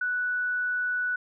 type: tone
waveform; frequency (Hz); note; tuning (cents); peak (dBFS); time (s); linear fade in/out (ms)
sine; 1480; F#6; 0; -25; 0.01-1.16; 5
effects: none